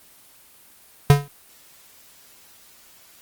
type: tone with exponential decay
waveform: square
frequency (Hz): 142.9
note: D3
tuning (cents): -47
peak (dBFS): -6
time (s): 1.1-1.28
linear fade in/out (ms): 0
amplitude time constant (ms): 39
effects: white hiss -51 dBFS RMS until 3.21 s + Opus 24 kbps